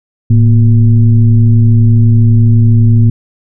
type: tone with frequency modulation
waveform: sine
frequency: 110 Hz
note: A2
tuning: in tune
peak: -3 dBFS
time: 0.3-3.1 s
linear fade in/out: 5 ms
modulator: 126 Hz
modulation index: 0.62
effects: none